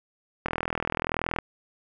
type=click train; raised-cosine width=0.5 ms; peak=-11 dBFS; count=39; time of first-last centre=0.46-1.387 s; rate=41 Hz; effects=none